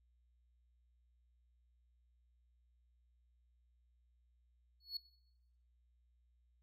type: tone with exponential growth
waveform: triangle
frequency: 4379 Hz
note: C#8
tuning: 22 cents flat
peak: -36 dBFS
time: 4.8-4.97 s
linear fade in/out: 5 ms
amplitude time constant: 36 ms
effects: noise-tail reverb RT60 0.8 s tail -18 dB re dry + added 60 Hz sine -70 dBFS peak until 6.62 s